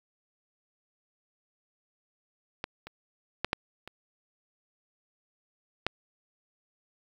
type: clicks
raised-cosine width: 0.3 ms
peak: -16 / -26 / -11 / -10 / -26 / -10 dBFS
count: 6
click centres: 2.641 / 2.87 / 3.446 / 3.531 / 3.876 / 5.866 s
effects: 8-bit